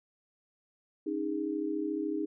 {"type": "chord", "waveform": "sine", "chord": "C# suspended second", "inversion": "none", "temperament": "equal with one note detuned", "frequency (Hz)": [277.2, 311.1, 408.9], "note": ["C#4", "D#4", "G#4"], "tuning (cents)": [0, 0, -27], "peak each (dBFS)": [-38, -32, -36], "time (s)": [1.06, 2.26], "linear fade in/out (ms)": 10, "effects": []}